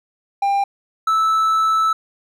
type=tone pair in turn; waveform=triangle; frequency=797 / 1311.7 Hz; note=G5 / E6; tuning=+28 / -9 cents; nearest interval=major sixth; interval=863 cents; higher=second; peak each=-13 / -12 dBFS; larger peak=second; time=0.42-0.64 / 1.07-1.93 s; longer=second; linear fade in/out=5 ms; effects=none